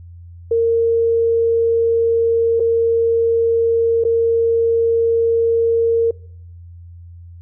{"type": "tone with dropouts", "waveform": "sine", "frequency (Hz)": 460.1, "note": "A#4", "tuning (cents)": -23, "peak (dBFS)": -12, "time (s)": [0.51, 6.11], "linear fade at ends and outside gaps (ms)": 5, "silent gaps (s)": [[2.598, 2.602], [4.039, 4.049]], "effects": ["noise-tail reverb RT60 0.7 s tail -24 dB re dry", "added 86 Hz sine -35 dBFS peak until 7.41 s"]}